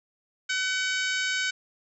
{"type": "harmonic tone with a mistuned harmonic", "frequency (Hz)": 755, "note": "F#5", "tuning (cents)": 35, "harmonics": [2, 3, 4, 5, 6, 7, 8, 9, 10], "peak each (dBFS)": [-28, -32, -34, -36, -38, -39, -40, -41, -42], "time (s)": [0.49, 1.51], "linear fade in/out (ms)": 10, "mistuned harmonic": 8, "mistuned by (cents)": 34, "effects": []}